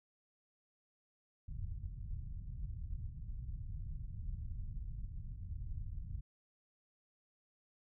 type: low-pass noise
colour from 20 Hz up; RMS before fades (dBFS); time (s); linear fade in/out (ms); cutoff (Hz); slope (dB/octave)
pink; -43; 1.48-6.21; 5; 120; 24
effects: none

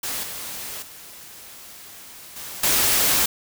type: noise with level steps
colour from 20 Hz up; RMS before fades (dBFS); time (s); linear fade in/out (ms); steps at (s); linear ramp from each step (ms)
white; -28 / -33 / -42 / -35 / -19; 0.03-3.26; 5; 0.23 / 0.82 / 2.36 / 2.63; 5
effects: none

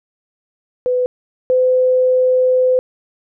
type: tone pair in turn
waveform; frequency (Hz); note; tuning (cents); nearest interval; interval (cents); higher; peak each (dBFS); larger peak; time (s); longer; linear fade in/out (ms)
sine; 500 / 509.3; B4 / C5; +21 / -47; unison; 32; second; -13 / -10; second; 0.86-1.06 / 1.5-2.79; second; 0
effects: none

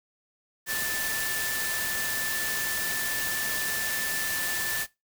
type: tone in noise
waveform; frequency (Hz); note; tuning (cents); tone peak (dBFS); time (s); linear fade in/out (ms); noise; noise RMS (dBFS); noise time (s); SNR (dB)
sine; 1760; A6; 0; -31; 0.66-4.87; 50; white; -31; 0.66-4.87; -3
effects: noise-tail reverb RT60 0.2 s tail -19 dB re dry

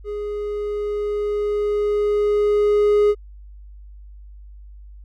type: tone with level ramp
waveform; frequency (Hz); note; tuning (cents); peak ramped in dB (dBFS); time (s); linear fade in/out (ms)
triangle; 415.3; G#4; 0; -23 to -10; 0.04-3.15; 50
effects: added 50 Hz sine -38 dBFS peak until 5.04 s

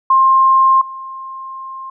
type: tone with level steps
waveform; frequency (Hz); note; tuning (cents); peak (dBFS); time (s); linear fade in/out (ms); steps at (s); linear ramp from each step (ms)
sine; 1060; C6; +22; -7 / -26; 0.1-1.9; 5; 0.81; 5
effects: none

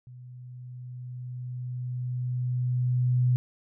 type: tone with level ramp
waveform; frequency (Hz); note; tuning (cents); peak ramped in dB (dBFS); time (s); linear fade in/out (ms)
sine; 124.7; B2; +17; -43 to -19; 0.07-3.36; 0
effects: none

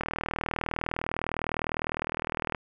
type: click train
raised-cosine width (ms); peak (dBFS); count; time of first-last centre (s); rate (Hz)
0.5; -14; 102; 0.01-2.548; 39.8
effects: none

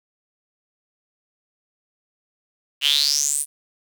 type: tone with high-pass filter sweep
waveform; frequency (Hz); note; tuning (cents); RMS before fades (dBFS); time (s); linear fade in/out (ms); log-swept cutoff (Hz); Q
sawtooth; 144; D3; -34; -20; 2.81-3.46; 50; 2800 to 10000; 9
effects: none

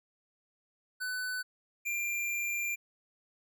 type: tone pair in turn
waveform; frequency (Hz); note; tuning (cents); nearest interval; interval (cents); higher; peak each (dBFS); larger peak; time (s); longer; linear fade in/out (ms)
square; 1500 / 2381; F#6 / D7; +23 / +23; minor sixth; 800; second; -34 / -32; second; 1-1.43 / 1.85-2.76; second; 20
effects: none

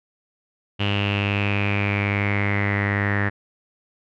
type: tone with low-pass filter sweep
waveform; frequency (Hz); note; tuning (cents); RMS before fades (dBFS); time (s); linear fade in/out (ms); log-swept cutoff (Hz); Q
sawtooth; 101.2; G#2; -44; -22; 0.79-3.3; 20; 2900 to 1800; 8.5
effects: none

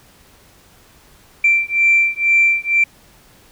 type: beating tone pair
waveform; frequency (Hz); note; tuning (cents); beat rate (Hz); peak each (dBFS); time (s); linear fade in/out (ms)
sine; 2349 / 2351.1; D7 / D7; 0 / +1; 2.1; -14; 1.44-2.84; 5
effects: tanh soft clip ceiling -4 dBFS + pink hiss -49 dBFS RMS until 3.51 s

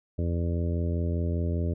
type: harmonic tone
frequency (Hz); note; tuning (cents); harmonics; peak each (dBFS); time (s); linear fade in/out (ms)
85; F2; -46; 1 / 2 / 3 / 4 / 5 / 6 / 7; -26 / -33 / -36 / -38 / -39 / -44 / -41; 0.18-1.74; 10
effects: none

